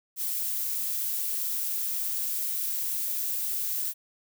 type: noise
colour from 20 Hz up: violet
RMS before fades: -30 dBFS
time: 0.16-3.94 s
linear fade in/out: 50 ms
effects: none